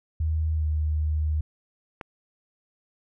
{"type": "tone with pitch glide", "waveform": "sine", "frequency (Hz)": [78.8, 76.78], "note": ["D#2", "D#2"], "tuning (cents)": [23, -22], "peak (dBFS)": -22, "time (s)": [0.2, 1.41], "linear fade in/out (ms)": 5, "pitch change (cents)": -45, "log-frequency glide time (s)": [0.55, 0.65]}
{"type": "click", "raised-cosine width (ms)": 0.5, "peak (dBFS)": -20, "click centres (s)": 2.012}
{"effects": []}